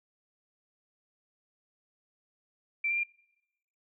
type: tone with pitch steps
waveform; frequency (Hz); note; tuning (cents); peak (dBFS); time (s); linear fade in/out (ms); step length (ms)
sine; 2344 / 2377 / 2394; D7 / D7 / D7; -4 / +20 / +33; -27; 2.84-3.035; 5; 65
effects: noise-tail reverb RT60 0.9 s tail -25 dB re dry